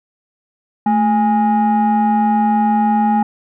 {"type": "tone pair together", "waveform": "sine", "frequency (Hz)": [219.2, 825.7], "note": ["A3", "G#5"], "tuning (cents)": [-6, -10], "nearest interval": "octave + major seventh", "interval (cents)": 2296, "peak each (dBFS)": -12, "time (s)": [0.86, 3.23], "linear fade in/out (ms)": 5, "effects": ["tanh soft clip ceiling -8 dBFS"]}